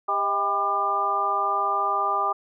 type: harmonic tone with a mistuned harmonic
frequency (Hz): 199.6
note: G3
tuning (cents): +32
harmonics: 2 / 3 / 4 / 5 / 6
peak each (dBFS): -34 / -33 / -27 / -31 / -23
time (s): 0.08-2.33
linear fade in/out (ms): 10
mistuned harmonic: 3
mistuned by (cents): +100
effects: none